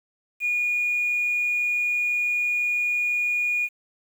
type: tone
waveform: sine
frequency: 2442 Hz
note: D#7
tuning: 33 cents flat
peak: -20 dBFS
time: 0.4-3.69 s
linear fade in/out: 50 ms
effects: tanh soft clip ceiling -17 dBFS + 8-bit

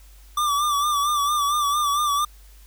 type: tone with vibrato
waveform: square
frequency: 1171 Hz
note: D6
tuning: 5 cents flat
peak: -20 dBFS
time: 0.37-2.25 s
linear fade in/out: 5 ms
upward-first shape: sine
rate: 4.4 Hz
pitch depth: 57 cents each way
effects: added 50 Hz sine -45 dBFS peak until 2.66 s + white hiss -55 dBFS RMS until 2.66 s

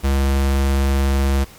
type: tone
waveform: square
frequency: 68.3 Hz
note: C#2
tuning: 25 cents flat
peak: -15 dBFS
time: 0.03-1.45 s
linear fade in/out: 20 ms
effects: pink hiss -43 dBFS RMS until 1.58 s + MP3 96 kbps

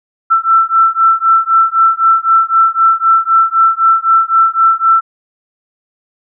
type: beating tone pair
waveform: sine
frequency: 1334 / 1337.9 Hz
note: E6 / E6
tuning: +20 / +25 cents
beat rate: 3.9 Hz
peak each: -10 dBFS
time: 0.3-5.01 s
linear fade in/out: 20 ms
effects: none

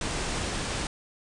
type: low-pass noise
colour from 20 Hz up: pink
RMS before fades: -31 dBFS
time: 0.01-0.87 s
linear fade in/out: 2 ms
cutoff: 9500 Hz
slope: 96 dB/octave
effects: none

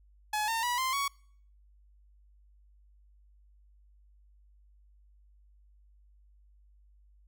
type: tone with pitch steps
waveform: sawtooth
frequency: 848 / 908.9 / 974.1 / 1044 / 1118.9 Hz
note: G#5 / A#5 / B5 / C6 / C#6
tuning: +36 / -44 / -24 / -4 / +16 cents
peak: -25 dBFS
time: 0.33-1.08 s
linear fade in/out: 5 ms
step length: 150 ms
effects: noise-tail reverb RT60 0.6 s tail -26 dB re dry + added 50 Hz sine -58 dBFS peak until 7.27 s

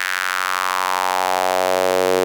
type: tone with high-pass filter sweep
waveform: sawtooth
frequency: 92.5 Hz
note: F#2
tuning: in tune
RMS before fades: -19 dBFS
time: 0-2.24 s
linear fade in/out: 0 ms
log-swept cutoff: 1700 to 440 Hz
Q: 3.1
effects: none

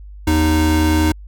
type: tone pair together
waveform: square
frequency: 80.09 / 309.8 Hz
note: E2 / D#4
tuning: -49 / -7 cents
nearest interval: octave + major seventh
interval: 2342 cents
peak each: -16 dBFS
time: 0.27-1.12 s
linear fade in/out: 5 ms
effects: added 50 Hz sine -33 dBFS peak until 1.27 s

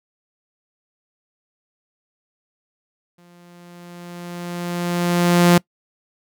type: tone with exponential growth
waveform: sawtooth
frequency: 174.61 Hz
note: F3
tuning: in tune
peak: -5 dBFS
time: 3.18-5.58 s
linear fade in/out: 5 ms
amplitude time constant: 520 ms
effects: noise-tail reverb RT60 0.1 s tail -24 dB re dry

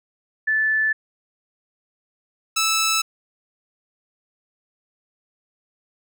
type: tone pair in turn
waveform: sine / 10% pulse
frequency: 1748 / 1312.5 Hz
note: A6 / E6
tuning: -12 / -8 cents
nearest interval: perfect fourth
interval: 496 cents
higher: first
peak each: -17 / -10 dBFS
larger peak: second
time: 0.47-0.93 / 2.56-3.02 s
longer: neither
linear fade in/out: 10 ms
effects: none

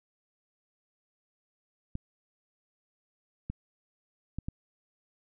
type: clicks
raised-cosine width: 5 ms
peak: -22 dBFS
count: 4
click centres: 1.954 / 3.5 / 4.386 / 4.485 s
effects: none

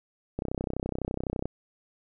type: click train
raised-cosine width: 2 ms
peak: -17 dBFS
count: 35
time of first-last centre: 0.39-1.456 s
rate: 31.9 Hz
effects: none

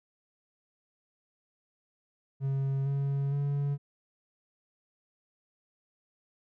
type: tone with pitch steps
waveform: triangle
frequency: 136.2 / 139.14 / 142.15 Hz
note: C#3 / C#3 / C#3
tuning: -30 / +7 / +44 cents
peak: -25 dBFS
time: 2.4-3.78 s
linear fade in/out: 50 ms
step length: 460 ms
effects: none

